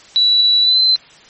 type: tone with pitch glide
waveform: sine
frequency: 3938 to 4072 Hz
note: B7 to C8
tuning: -6 to -48 cents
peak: -9 dBFS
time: 0.16-0.96 s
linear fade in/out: 0 ms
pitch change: +58 cents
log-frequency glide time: 0.62-0.79 s
effects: white hiss -43 dBFS RMS until 1.29 s + MP3 32 kbps